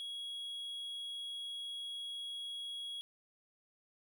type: tone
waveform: triangle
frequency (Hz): 3322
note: G#7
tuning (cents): 0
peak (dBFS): -39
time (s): 0-3.01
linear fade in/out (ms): 0
effects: none